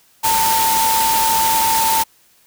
sine tone in noise, 897 Hz, A5, 33 cents sharp, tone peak -15 dBFS, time 0.23-2.04 s, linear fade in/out 20 ms, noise white, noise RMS -19 dBFS, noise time 0.23-2.04 s, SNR +1 dB, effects white hiss -54 dBFS RMS until 2.46 s

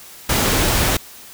pink noise, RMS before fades -17 dBFS, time 0.29-0.97 s, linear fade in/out 5 ms, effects white hiss -40 dBFS RMS until 1.33 s

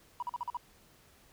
triangle tone bursts, 970 Hz, B5, 31 cents flat, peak -29 dBFS, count 6, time 0.2-0.57 s, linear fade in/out 2 ms, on 25 ms, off 44 ms, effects tanh soft clip ceiling -30 dBFS + pink hiss -62 dBFS RMS until 1.32 s

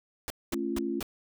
pink noise bursts, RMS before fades -35 dBFS, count 4, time 0.28-1.028 s, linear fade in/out 0 ms, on 22 ms, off 220 ms
sine chord, A augmented, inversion none, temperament just, 220 / 275 / 343.8 Hz, A3 / C#4 / E#4, 0 / -14 / -27 cents, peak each -35 / -33 / -32 dBFS, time 0.52-1 s, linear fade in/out 5 ms
effects none

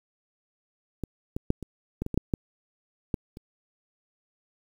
clicks, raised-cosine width 3 ms, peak -18 / -17 / -9 / -23 / -16 / -19 / -17 / -9 / -11 / -13 / -28 dBFS, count 11, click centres 1.037 / 1.365 / 1.504 / 1.627 / 2.02 / 2.064 / 2.143 / 2.176 / 2.338 / 3.142 / 3.371 s, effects 8-bit

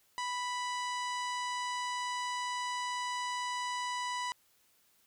harmonic tone, 987.8 Hz, B5, in tune, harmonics 1 / 2 / 3 / 4 / 5 / 6 / 7 / 8 / 9, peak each -35 / -41 / -45 / -47 / -49 / -51 / -52 / -53 / -54 dBFS, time 0.18-4.32 s, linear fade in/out 0 ms, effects white hiss -69 dBFS RMS until 5.06 s

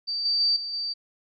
sine tone with level steps, 4637 Hz, D8, 23 cents flat, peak -26 / -21 / -19 / -30 / -27 dBFS, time 0.07-0.94 s, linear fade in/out 20 ms, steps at 0.25 / 0.4 / 0.56 / 0.73 s, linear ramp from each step 5 ms, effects none

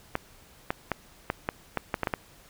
clicks, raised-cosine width 0.5 ms, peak -11 dBFS, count 10, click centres 0.154 / 0.705 / 0.917 / 1.301 / 1.489 / 1.773 / 1.942 / 2.033 / 2.072 / 2.138 s, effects pink hiss -55 dBFS RMS until 2.49 s

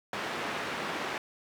white band-pass noise, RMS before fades -35 dBFS, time 0.13-1.18 s, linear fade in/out 2 ms, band 170 to 1900 Hz, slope 12 dB/octave, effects none

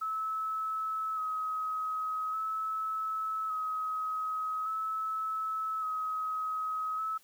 sine tone with vibrato, 1285 Hz, E6, 45 cents flat, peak -31 dBFS, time 0.01-7.18 s, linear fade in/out 10 ms, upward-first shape square, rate 0.43 Hz, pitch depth 20 cents each way, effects white hiss -63 dBFS RMS until 7.23 s

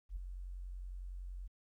sine tone with ADSR envelope, 45.38 Hz, F#1, 33 cents flat, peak -36 dBFS, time 0.09-1.48 s, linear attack 71 ms, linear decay 10 ms, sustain -6 dB, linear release 16 ms, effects 13-bit

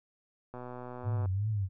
click train, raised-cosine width 1 ms, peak -29 dBFS, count 90, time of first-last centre 0.54-1.258 s, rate 124 Hz
sine tone with vibrato, 101.2 Hz, G#2, 44 cents flat, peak -28 dBFS, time 1.03-1.69 s, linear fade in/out 50 ms, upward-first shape triangle, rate 2.7 Hz, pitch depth 160 cents each way
effects none

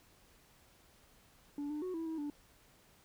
sine tone with pitch steps, 288.6 / 299.6 / 367.8 / 327.2 / 321.5 / 292.2 Hz, D4 / D4 / F#4 / E4 / E4 / D4, -30 / +35 / -10 / -13 / -43 / -9 cents, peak -34 dBFS, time 1.58-2.3 s, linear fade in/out 2 ms, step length 120 ms, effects tanh soft clip ceiling -36 dBFS + pink hiss -65 dBFS RMS until 3.04 s

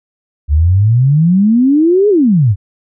sine exponential two-way sweep, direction up then down, 70 to 427.8 to 90.1 Hz, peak -6 dBFS, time 0.48-2.56 s, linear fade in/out 50 ms, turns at 2.09 s, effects none

